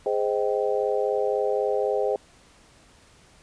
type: chord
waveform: sine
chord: Ab major seventh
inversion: none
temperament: just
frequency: 415.3 / 519.1 / 623 / 778.7 Hz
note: Ab4 / C5 / Eb5 / G5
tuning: 0 / -14 / +2 / -12 cents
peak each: -25 / -26 / -29 / -31 dBFS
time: 0.06-2.16 s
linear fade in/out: 2 ms
effects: pink hiss -55 dBFS RMS until 3.42 s + resampled to 22050 Hz